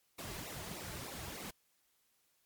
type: noise with flanger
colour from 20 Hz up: pink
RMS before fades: -45 dBFS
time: 0.18-1.51 s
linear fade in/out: 10 ms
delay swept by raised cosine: 0.61 to 4.11 ms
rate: 3.3 Hz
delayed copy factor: -0.95
effects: white hiss -75 dBFS RMS until 2.45 s + MP3 96 kbps